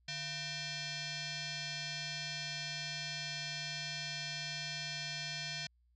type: tone with frequency modulation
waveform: sine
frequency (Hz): 987.8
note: B5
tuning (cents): 0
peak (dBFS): -38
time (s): 0.08-5.67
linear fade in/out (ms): 5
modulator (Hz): 838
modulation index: 5.7
effects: added 60 Hz sine -68 dBFS peak until 5.95 s